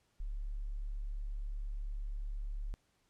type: tone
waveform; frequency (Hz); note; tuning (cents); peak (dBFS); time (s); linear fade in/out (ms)
sine; 35.71; D1; -48; -36; 0.2-2.74; 0
effects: pink hiss -75 dBFS RMS until 3.09 s + low-pass 10000 Hz 12 dB/octave